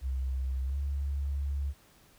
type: tone with pitch glide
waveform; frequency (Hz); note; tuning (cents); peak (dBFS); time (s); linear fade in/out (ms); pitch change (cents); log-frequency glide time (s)
sine; 65.41 to 70.1; C2 to C#2; 0 to +20; -29; 0.01-1.74; 50; +120; 0.65-0.77
effects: pink hiss -61 dBFS RMS until 2.18 s